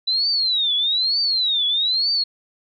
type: tone with vibrato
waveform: sine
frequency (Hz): 3951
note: B7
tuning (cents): 0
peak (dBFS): -17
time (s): 0.07-2.24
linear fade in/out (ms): 10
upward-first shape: triangle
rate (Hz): 1.1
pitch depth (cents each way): 280
effects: none